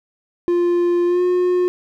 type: tone with pitch glide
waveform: triangle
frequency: 349.2 to 359.8 Hz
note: F4 to F#4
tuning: 0 to -48 cents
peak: -12 dBFS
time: 0.48-1.68 s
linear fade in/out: 0 ms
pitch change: +52 cents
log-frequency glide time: 1.06-1.22 s
effects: none